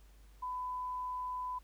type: tone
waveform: sine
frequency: 1002 Hz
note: B5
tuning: 25 cents sharp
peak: -36 dBFS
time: 0.42-1.59 s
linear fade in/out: 10 ms
effects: added 50 Hz sine -56 dBFS peak until 1.63 s + pink hiss -68 dBFS RMS until 1.63 s